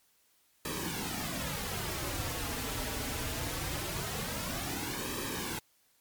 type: noise with flanger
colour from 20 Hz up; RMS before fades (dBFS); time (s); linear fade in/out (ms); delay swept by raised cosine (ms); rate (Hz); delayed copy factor
pink; -36; 0.65-5.59; 2; 1.4 to 5.7; 0.22; -0.7
effects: white hiss -69 dBFS RMS until 6 s + MP3 96 kbps